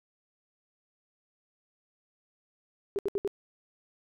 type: tone bursts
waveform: sine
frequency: 400 Hz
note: G4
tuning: 35 cents sharp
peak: -26 dBFS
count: 4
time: 2.96-3.276 s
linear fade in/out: 0 ms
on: 28 ms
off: 68 ms
effects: none